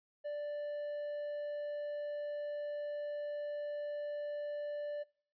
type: tone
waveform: triangle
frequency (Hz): 587.3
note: D5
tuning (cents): 0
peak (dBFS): -35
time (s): 0.24-5.04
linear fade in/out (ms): 20
effects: noise-tail reverb RT60 0.5 s tail -23 dB re dry + resampled to 11025 Hz